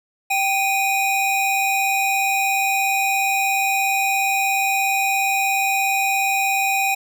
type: tone pair together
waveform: square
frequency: 781 / 2480 Hz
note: G5 / D#7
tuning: -7 / -6 cents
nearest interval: octave + minor sixth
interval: 2001 cents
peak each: -21 dBFS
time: 0.3-6.95 s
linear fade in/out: 10 ms
effects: none